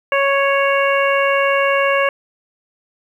harmonic tone, 554.4 Hz, C#5, in tune, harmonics 1 / 2 / 3 / 4 / 5, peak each -16 / -19 / -21 / -22 / -23 dBFS, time 0.12-2.09 s, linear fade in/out 2 ms, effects 8-bit

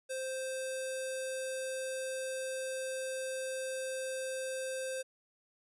square tone with low-pass filter, 523.3 Hz, C5, in tune, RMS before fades -38 dBFS, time 0.09-5.03 s, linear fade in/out 20 ms, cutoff 9400 Hz, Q 3.7, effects none

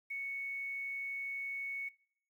sine tone with quantisation, 2217 Hz, C#7, in tune, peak -37 dBFS, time 0.1-1.89 s, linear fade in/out 10 ms, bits 11, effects noise-tail reverb RT60 0.6 s tail -21 dB re dry

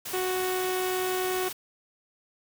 white noise, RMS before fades -36 dBFS, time 0.05-1.53 s, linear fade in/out 10 ms
harmonic tone, 370 Hz, F#4, in tune, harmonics 1 / 2 / 3 / 4 / 5 / 6 / 7 / 8 / 9 / 10, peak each -28 / -34 / -38 / -40 / -42 / -44 / -45 / -46 / -47 / -48 dBFS, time 0.13-1.49 s, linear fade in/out 10 ms
effects none

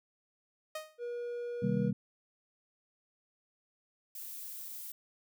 sawtooth tone with exponential decay, 622.3 Hz, D#5, in tune, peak -31 dBFS, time 0.75-1 s, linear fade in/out 5 ms, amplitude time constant 53 ms
triangle tone, 479.9 Hz, B4, 50 cents flat, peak -34 dBFS, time 0.98-1.92 s, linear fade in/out 50 ms
sine chord, C minor seventh, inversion none, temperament just, 130.81 / 156.98 / 196.22 / 235.5 Hz, C3 / Eb3 / G3 / Bb3, 0 / +16 / +2 / +18 cents, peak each -35 / -36 / -31 / -36 dBFS, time 1.62-1.93 s, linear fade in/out 10 ms
violet noise, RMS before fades -44 dBFS, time 4.15-4.92 s, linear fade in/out 2 ms
effects none

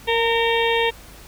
harmonic tone with a mistuned harmonic, 458.5 Hz, A#4, 29 cents flat, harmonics 1 / 2 / 4 / 5 / 6 / 7 / 8, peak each -20 / -23 / -26 / -27 / -28 / -28 / -29 dBFS, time 0.07-0.91 s, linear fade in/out 20 ms, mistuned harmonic 1, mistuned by +17 cents, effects added 50 Hz sine -44 dBFS peak until 1.27 s + pink hiss -44 dBFS RMS until 1.27 s

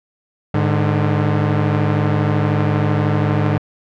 sawtooth tone pair together, 103.83 / 149.33 Hz, G#2 / D3, 0 / +29 cents, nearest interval tritone, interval 629 cents, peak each -13 dBFS, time 0.54-3.58 s, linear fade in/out 5 ms, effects low-pass 2000 Hz 12 dB/octave

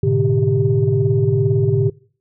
sine tone cluster, 106.8 / 124.3 / 146.6 / 393.6 Hz, G#2 / B2 / D3 / G4, +49 / +12 / -3 / +7 cents, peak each -18 dBFS, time 0.03-1.9 s, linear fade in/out 5 ms, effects noise-tail reverb RT60 0.5 s tail -24 dB re dry + tanh soft clip ceiling -4 dBFS

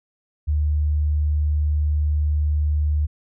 sine tone, 75 Hz, D2, 37 cents sharp, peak -17 dBFS, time 0.47-3.07 s, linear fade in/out 20 ms, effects none

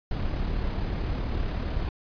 brown noise with amplitude modulation, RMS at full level -27 dBFS, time 0.11-1.89 s, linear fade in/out 2 ms, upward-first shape sine, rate 35.7 Hz, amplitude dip 30%, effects resampled to 11025 Hz

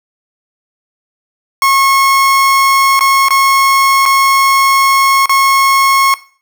30% pulse tone with dropouts, 1089 Hz, C#6, 31 cents flat, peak -5 dBFS, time 1.62-6.14 s, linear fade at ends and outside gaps 1 ms, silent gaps 2.993-3.008 / 3.285-3.306 / 4.055-4.06 / 5.258-5.294 s, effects noise-tail reverb RT60 0.4 s tail -17 dB re dry

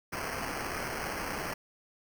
white noise with sample-and-hold, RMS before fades -36 dBFS, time 0.12-1.54 s, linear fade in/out 10 ms, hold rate 3675 Hz, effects none

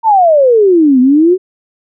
sine exponential two-way sweep, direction down then up, 932.3 to 246.9 to 383.7 Hz, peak -4 dBFS, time 0.03-1.38 s, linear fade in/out 50 ms, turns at 1 s, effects none

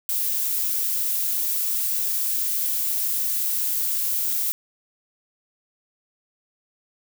violet noise, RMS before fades -24 dBFS, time 0.09-4.52 s, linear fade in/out 0 ms, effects none

